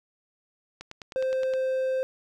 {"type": "click train", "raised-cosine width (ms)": 0.2, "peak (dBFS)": -22, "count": 8, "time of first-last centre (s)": [0.81, 1.537], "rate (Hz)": 9.63}
{"type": "tone", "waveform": "triangle", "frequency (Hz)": 522, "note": "C5", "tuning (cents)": -4, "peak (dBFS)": -22, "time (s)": [1.16, 2.03], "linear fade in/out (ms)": 0}
{"effects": []}